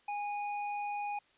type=tone; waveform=square; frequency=823 Hz; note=G#5; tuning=16 cents flat; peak=-35 dBFS; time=0.08-1.19 s; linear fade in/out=5 ms; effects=white hiss -67 dBFS RMS until 1.37 s + resampled to 8000 Hz